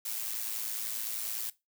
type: noise with amplitude modulation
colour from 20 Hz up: blue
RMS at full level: -33 dBFS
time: 0.05-1.5 s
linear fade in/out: 5 ms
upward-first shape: sine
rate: 110 Hz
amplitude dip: 60%
effects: noise-tail reverb RT60 0.2 s tail -18 dB re dry